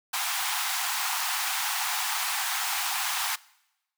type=high-pass noise; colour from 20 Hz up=pink; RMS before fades=-29 dBFS; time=0.13-3.36 s; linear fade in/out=10 ms; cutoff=740 Hz; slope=96 dB/octave; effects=noise-tail reverb RT60 0.9 s tail -22 dB re dry